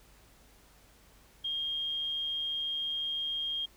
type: tone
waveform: sine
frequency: 3227 Hz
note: G7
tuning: 50 cents sharp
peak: -31 dBFS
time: 1.44-3.66 s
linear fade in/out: 10 ms
effects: added 50 Hz sine -63 dBFS peak until 3.76 s + pink hiss -61 dBFS RMS until 3.76 s